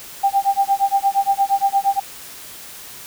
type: tone with tremolo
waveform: sine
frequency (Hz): 791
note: G5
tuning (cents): +15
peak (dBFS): -11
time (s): 0.23-2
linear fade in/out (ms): 10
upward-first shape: sine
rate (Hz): 8.6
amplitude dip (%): 100
effects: white hiss -37 dBFS RMS until 3.06 s